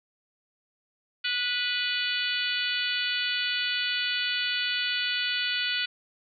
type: harmonic tone with a mistuned harmonic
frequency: 493.9 Hz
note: B4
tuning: in tune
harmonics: 3 / 4 / 5 / 6 / 7 / 8 / 9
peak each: -32 / -36 / -33 / -31 / -34 / -37 / -35 dBFS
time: 1.24-5.86 s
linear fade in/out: 10 ms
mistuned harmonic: 3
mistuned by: -20 cents
effects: none